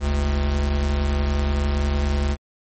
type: tone pair together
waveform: square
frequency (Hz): 45.17 / 71.7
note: F#1 / D2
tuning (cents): -41 / -41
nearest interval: minor sixth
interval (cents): 800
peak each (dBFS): -27 / -20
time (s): 0-2.37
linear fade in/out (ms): 50
effects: MP3 32 kbps